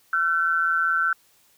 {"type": "tone pair together", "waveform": "sine", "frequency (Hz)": [1358, 1522.8], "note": ["F6", "F#6"], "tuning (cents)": [-49, 49], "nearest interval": "major second", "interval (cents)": 198, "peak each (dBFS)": -22, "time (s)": [0.13, 1.13], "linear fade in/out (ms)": 2, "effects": ["white hiss -60 dBFS RMS until 1.57 s"]}